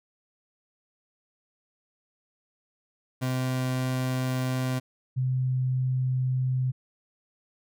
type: tone pair in turn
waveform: 30% pulse / sine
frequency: 128.7 / 128.7 Hz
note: C3 / C3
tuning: -28 / -28 cents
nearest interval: unison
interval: 0 cents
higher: neither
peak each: -23 dBFS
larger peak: neither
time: 3.21-4.8 / 5.16-6.72 s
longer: first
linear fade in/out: 20 ms
effects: none